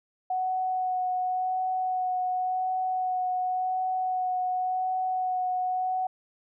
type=tone with vibrato; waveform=sine; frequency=740 Hz; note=F#5; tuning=in tune; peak=-25 dBFS; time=0.3-6.07 s; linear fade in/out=5 ms; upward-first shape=sine; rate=0.91 Hz; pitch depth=13 cents each way; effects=none